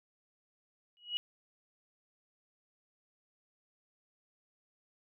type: tone with exponential growth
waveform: sine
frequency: 2909 Hz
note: F#7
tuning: 30 cents flat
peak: -28 dBFS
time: 0.97-1.17 s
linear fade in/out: 0 ms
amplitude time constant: 43 ms
effects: none